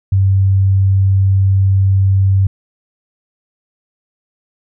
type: tone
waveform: sine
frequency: 96.7 Hz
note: G2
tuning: 23 cents flat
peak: -8 dBFS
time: 0.12-2.47 s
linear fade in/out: 5 ms
effects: none